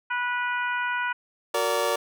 harmonic tone, 490 Hz, B4, 14 cents flat, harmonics 2 / 3 / 4 / 5 / 6, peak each -29 / -27 / -36 / -35 / -42 dBFS, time 0.1-1.13 s, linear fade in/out 10 ms
25% pulse chord, Gb augmented, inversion none, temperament just, 370 / 462.5 / 578.1 Hz, Gb4 / Bb4 / D5, 0 / -14 / -27 cents, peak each -27 / -23 / -22 dBFS, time 1.54-1.96 s, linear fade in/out 5 ms
effects none

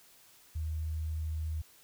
sine tone, 78.6 Hz, D#2, 18 cents sharp, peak -32 dBFS, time 0.55-1.62 s, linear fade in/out 10 ms, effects white hiss -60 dBFS RMS until 1.83 s

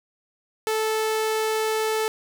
sawtooth tone, 437.6 Hz, A4, 9 cents flat, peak -18 dBFS, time 0.67-2.08 s, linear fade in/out 0 ms, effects none

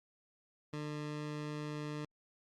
20% pulse tone, 149.8 Hz, D3, 35 cents sharp, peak -34 dBFS, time 0.73-2.05 s, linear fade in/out 5 ms, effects low-pass 6000 Hz 12 dB/octave + Opus 48 kbps

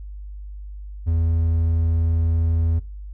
triangle tone, 82.41 Hz, E2, in tune, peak -15 dBFS, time 1.06-2.8 s, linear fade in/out 20 ms, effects noise-tail reverb RT60 0.4 s tail -22 dB re dry + added 50 Hz sine -32 dBFS peak until 3.13 s

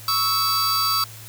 45% pulse tone cluster, 1114 / 1309 / 4641 Hz, C#6 / E6 / D8, +8 / -13 / -21 cents, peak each -26 / -23 / -21 dBFS, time 0.08-1.04 s, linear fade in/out 2 ms, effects added 110 Hz sine -41 dBFS peak until 1.28 s + white hiss -42 dBFS RMS until 1.28 s

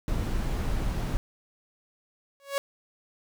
brown noise, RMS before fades -28 dBFS, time 0.08-1.17 s, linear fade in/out 0 ms
sawtooth tone with exponential growth, 557 Hz, C#5, 8 cents sharp, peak -18 dBFS, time 2.4-2.58 s, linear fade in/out 0 ms, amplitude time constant 39 ms
effects none

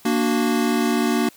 square chord, Bb augmented, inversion none, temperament equal, 233.1 / 293.7 / 370 Hz, Bb3 / D4 / F#4, 0 / 0 / 0 cents, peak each -21 / -24 / -25 dBFS, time 0.05-1.29 s, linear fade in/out 5 ms, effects white hiss -50 dBFS RMS until 1.36 s

